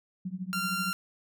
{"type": "tone with tremolo", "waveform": "sine", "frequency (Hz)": 185, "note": "F#3", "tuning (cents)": 0, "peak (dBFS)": -29, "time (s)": [0.25, 0.93], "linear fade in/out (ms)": 5, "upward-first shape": "triangle", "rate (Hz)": 13, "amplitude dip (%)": 100}
{"type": "tone", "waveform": "sawtooth", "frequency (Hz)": 1383, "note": "F6", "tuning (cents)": -17, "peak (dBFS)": -26, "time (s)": [0.53, 0.93], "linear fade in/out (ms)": 0}
{"effects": []}